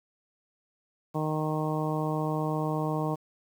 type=harmonic tone; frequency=154.7 Hz; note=D#3; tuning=10 cents flat; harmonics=1 / 2 / 3 / 4 / 5 / 6 / 7; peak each=-30 / -33 / -35 / -36 / -37 / -38 / -38 dBFS; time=1.14-3.16 s; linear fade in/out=20 ms; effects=9-bit